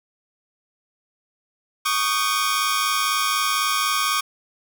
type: tone cluster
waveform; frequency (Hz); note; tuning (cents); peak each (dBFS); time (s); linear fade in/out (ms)
sawtooth; 1120 / 1224 / 1540 / 3282 / 5500; C#6 / D#6 / G6 / G#7 / F8; +18 / -29 / -31 / -21 / -27; -20 / -20 / -28 / -26 / -27; 1.85-4.21; 10
effects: none